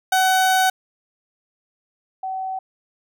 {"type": "tone pair in turn", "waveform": ["30% pulse", "sine"], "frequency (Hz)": [752, 759], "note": ["F#5", "F#5"], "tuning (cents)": [28, 44], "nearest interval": "unison", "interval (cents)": 16, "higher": "second", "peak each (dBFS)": [-12, -24], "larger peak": "first", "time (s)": [[0.12, 0.7], [2.23, 2.59]], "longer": "first", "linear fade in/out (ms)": 5, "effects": []}